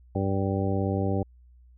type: harmonic tone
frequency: 97.4 Hz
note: G2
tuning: 11 cents flat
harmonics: 1 / 2 / 3 / 4 / 5 / 6 / 8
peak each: -27 / -30 / -32 / -33 / -34 / -35 / -36 dBFS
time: 0.15-1.23 s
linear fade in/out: 5 ms
effects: added 61 Hz sine -51 dBFS peak until 1.77 s